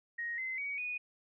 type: tone with pitch steps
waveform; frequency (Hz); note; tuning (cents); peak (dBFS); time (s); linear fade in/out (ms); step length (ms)
sine; 1875 / 2057 / 2256 / 2474; A#6 / C7 / C#7 / D#7; +10 / -30 / +30 / -10; -35; 0.18-0.98; 10; 200
effects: none